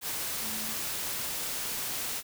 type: tone in noise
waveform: sine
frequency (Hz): 220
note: A3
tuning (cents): 0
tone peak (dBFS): -43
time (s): 0.41-0.76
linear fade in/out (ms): 50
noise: white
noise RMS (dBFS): -34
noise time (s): 0.01-2.23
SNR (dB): -12
effects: none